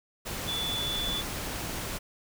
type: tone in noise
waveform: sine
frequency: 3462 Hz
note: A7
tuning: 29 cents flat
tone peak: -30 dBFS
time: 0.47-1.22 s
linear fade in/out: 20 ms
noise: pink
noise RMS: -35 dBFS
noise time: 0.25-1.99 s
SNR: +2 dB
effects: none